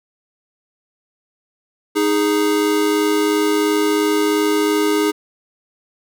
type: tone pair together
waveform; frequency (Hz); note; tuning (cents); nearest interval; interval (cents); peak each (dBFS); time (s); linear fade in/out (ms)
square; 310.9 / 413.8; D#4 / G#4; -1 / -6; perfect fourth; 495; -18; 1.95-5.12; 20
effects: none